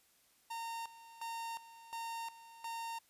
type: tone with tremolo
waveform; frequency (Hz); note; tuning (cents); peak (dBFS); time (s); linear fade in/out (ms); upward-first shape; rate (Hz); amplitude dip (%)
45% pulse; 918; A#5; -27; -40; 0.5-2.99; 10; square; 1.4; 80
effects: white hiss -70 dBFS RMS until 3.09 s + resampled to 32000 Hz